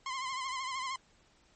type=tone with vibrato; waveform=sawtooth; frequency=1046.5 Hz; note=C6; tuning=in tune; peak=-31 dBFS; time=0.06-0.96 s; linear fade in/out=2 ms; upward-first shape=triangle; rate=13 Hz; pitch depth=79 cents each way; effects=pink hiss -66 dBFS RMS until 1.55 s + MP3 32 kbps

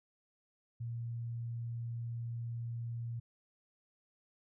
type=tone; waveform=sine; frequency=117.2 Hz; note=A#2; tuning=10 cents sharp; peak=-37 dBFS; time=0.8-3.2 s; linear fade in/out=10 ms; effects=none

